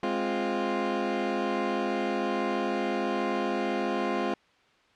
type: chord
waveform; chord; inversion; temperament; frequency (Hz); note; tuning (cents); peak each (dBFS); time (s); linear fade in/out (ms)
20% pulse; F minor; first; equal; 207.7 / 261.6 / 349.2; Ab3 / C4 / F4; 0 / 0 / 0; -27 / -27 / -25; 0.03-4.34; 2
effects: white hiss -62 dBFS RMS until 4.95 s + low-pass 3000 Hz 12 dB/octave